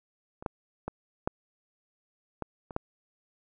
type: clicks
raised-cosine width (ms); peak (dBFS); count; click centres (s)
1; -28 / -16 / -19 / -13 / -19 / -27 / -15; 7; 0.425 / 0.462 / 0.88 / 1.275 / 2.423 / 2.708 / 2.764
effects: none